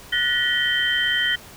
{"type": "tone cluster", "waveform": "sine", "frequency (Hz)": [1469, 1771, 1909, 3114], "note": ["F#6", "A6", "A#6", "G7"], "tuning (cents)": [-13, 11, 41, -12], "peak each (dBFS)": [-28, -28, -22, -22], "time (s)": [0.12, 1.36], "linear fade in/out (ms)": 10, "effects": ["pink hiss -43 dBFS RMS until 1.56 s"]}